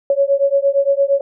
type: beating tone pair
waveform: sine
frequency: 552 / 560.7 Hz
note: C#5 / C#5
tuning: -7 / +20 cents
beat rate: 8.7 Hz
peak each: -15 dBFS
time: 0.1-1.21 s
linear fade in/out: 2 ms
effects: none